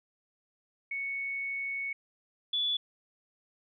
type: tone pair in turn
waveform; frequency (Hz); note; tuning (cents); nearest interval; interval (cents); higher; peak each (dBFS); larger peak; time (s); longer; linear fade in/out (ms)
sine; 2217 / 3441; C#7 / A7; 0 / -39; minor sixth; 761; second; -32 / -27; second; 0.91-1.93 / 2.53-2.77; first; 5
effects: none